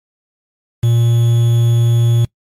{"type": "tone with quantisation", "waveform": "triangle", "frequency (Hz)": 117.5, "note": "A#2", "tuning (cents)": 14, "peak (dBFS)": -7, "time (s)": [0.83, 2.25], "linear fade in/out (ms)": 5, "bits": 5, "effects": ["noise-tail reverb RT60 0.1 s tail -22 dB re dry", "MP3 64 kbps"]}